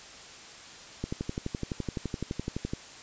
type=click train; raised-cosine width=3 ms; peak=-18 dBFS; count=21; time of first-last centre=1.04-2.735 s; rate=11.8 Hz; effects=white hiss -47 dBFS RMS until 3.02 s + resampled to 16000 Hz

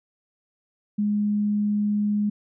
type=tone; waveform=sine; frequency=207.7 Hz; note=G#3; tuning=in tune; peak=-20 dBFS; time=0.98-2.3 s; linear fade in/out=10 ms; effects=none

